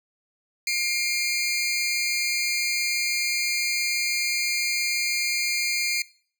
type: tone pair together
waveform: 20% pulse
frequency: 2130 / 2391 Hz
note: C7 / D7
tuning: +30 / +30 cents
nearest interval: major second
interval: 200 cents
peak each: -21 dBFS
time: 0.67-6.02 s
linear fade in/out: 2 ms
effects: noise-tail reverb RT60 0.5 s tail -21 dB re dry